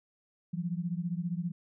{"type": "beating tone pair", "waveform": "sine", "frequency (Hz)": [168.2, 183.2], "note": ["E3", "F#3"], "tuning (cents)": [35, -17], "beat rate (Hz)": 15, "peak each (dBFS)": [-33, -35], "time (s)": [0.53, 1.52], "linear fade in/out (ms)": 10, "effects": []}